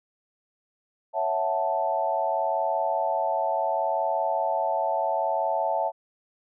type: chord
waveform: sine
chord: F# minor seventh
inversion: second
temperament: equal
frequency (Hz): 554.4 / 659.3 / 740 / 880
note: C#5 / E5 / F#5 / A5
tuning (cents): 0 / 0 / 0 / 0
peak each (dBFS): -31 / -27 / -30 / -27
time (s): 1.13-5.92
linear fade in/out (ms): 50
effects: none